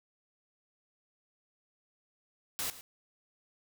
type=noise with echo; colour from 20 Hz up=white; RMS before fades=-35 dBFS; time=2.59-2.7 s; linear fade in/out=0 ms; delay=110 ms; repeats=1; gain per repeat=-15 dB; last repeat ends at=2.81 s; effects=none